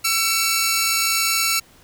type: tone pair together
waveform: 10% pulse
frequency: 1340.2 / 2254 Hz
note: E6 / C#7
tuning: +28 / +28 cents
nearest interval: major sixth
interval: 900 cents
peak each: -12 dBFS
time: 0.04-1.6 s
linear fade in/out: 10 ms
effects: pink hiss -51 dBFS RMS until 1.83 s